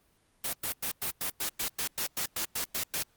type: noise bursts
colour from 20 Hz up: white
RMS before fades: -32 dBFS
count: 14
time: 0.44-3.028 s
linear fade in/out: 5 ms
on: 92 ms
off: 100 ms
effects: pink hiss -68 dBFS RMS until 3.16 s + Opus 32 kbps